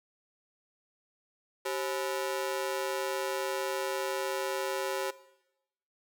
sawtooth ring-modulated tone, 461.8 Hz, A#4, 16 cents flat, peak -24 dBFS, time 1.65-5.11 s, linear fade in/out 10 ms, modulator 75 Hz, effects noise-tail reverb RT60 0.9 s tail -18 dB re dry

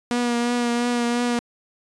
sawtooth tone with vibrato, 240 Hz, B3, 49 cents flat, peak -16 dBFS, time 0.11-1.39 s, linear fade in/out 0 ms, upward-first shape triangle, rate 2.9 Hz, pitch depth 26 cents each way, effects resampled to 22050 Hz

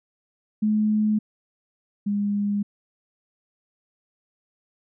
sine tone pair in turn, 213.4 / 203.9 Hz, G#3 / G#3, +47 / -32 cents, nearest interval minor second, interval 79 cents, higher first, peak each -18 / -21 dBFS, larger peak first, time 0.62-1.19 / 2.06-2.63 s, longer neither, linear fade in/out 10 ms, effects none

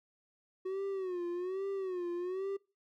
triangle tone with vibrato, 370 Hz, F#4, in tune, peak -32 dBFS, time 0.65-2.57 s, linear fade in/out 10 ms, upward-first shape sine, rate 1.2 Hz, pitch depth 110 cents each way, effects noise-tail reverb RT60 0.3 s tail -23 dB re dry

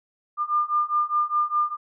sine beating tone pair, 1200 / 1204.9 Hz, D6 / D6, +37 / +44 cents, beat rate 4.9 Hz, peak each -24 / -23 dBFS, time 0.37-1.77 s, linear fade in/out 50 ms, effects none

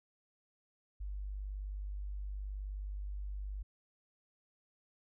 sine tone, 49.54 Hz, G1, 19 cents sharp, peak -38 dBFS, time 1-3.63 s, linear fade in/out 10 ms, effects none

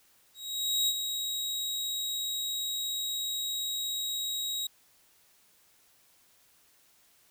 sawtooth tone with ADSR envelope, 3813 Hz, A#7, 38 cents sharp, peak -21 dBFS, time 0.34-4.67 s, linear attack 540 ms, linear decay 49 ms, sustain -7 dB, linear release 4 ms, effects white hiss -64 dBFS RMS until 7.3 s

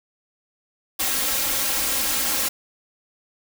white noise with comb filter, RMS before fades -23 dBFS, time 0.99-2.49 s, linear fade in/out 10 ms, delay 3.7 ms, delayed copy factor +0.9, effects none

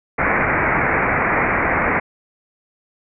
white low-pass noise, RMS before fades -18 dBFS, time 0.18-2 s, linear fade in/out 10 ms, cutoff 2300 Hz, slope 96 dB/octave, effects none

